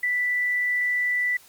sine tone, 1975.5 Hz, B6, in tune, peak -21 dBFS, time 0.03-1.37 s, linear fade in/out 5 ms, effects white hiss -52 dBFS RMS until 1.48 s + Opus 32 kbps

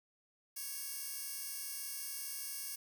15% pulse tone with high-pass filter, 554.4 Hz, C#5, in tune, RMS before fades -43 dBFS, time 0.56-2.76 s, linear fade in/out 10 ms, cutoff 8200 Hz, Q 0.61, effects none

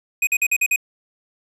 square tone bursts, 2500 Hz, D#7, 8 cents sharp, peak -16 dBFS, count 6, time 0.22-0.761 s, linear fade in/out 5 ms, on 51 ms, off 47 ms, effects resampled to 32000 Hz

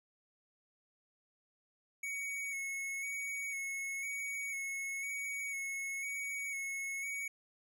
square tone with vibrato, 2217 Hz, C#7, in tune, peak -38 dBFS, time 2.03-7.28 s, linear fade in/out 5 ms, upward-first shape square, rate 1 Hz, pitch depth 23 cents each way, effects none

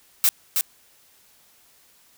blue noise with echo, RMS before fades -17 dBFS, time 0.24-0.29 s, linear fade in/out 0 ms, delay 320 ms, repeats 1, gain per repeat -4 dB, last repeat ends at 0.61 s, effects white hiss -57 dBFS RMS until 2.17 s

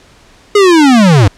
square linear sweep, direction down, 421 to 90.1 Hz, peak -4 dBFS, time 0.55-1.28 s, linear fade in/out 5 ms, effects pink hiss -43 dBFS RMS until 1.37 s + low-pass 7000 Hz 12 dB/octave

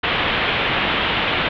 white low-pass noise, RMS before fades -20 dBFS, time 0.03-1.49 s, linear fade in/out 10 ms, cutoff 3400 Hz, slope 48 dB/octave, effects none

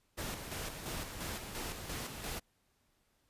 pink noise with tremolo, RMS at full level -40 dBFS, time 0.17-2.4 s, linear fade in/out 20 ms, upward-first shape square, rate 2.9 Hz, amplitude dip 45%, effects pink hiss -75 dBFS RMS until 3.29 s + resampled to 32000 Hz

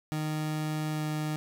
30% pulse tone with pitch glide, 154.1 to 153.21 Hz, D#3 to D#3, -16 to -26 cents, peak -27 dBFS, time 0.12-1.36 s, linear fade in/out 0 ms, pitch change -10 cents, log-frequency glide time 0.91-1.03 s, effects none

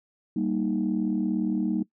sine chord, Eb major, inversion first, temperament equal with one note detuned, 195.32 / 233.1 / 311.1 Hz, G3 / Bb3 / Eb4, -6 / 0 / 0 cents, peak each -27 dBFS, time 0.36-1.83 s, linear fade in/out 5 ms, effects noise-tail reverb RT60 0.1 s tail -21 dB re dry + tanh soft clip ceiling -16 dBFS

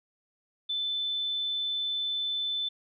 sine tone, 3520 Hz, A7, in tune, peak -28 dBFS, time 0.69-2.69 s, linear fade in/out 10 ms, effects none

